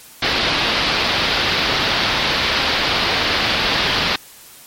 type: low-pass noise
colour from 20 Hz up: white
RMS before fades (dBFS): -18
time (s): 0.22-4.16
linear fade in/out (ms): 5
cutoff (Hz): 4700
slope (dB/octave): 48
effects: white hiss -42 dBFS RMS until 4.66 s + MP3 64 kbps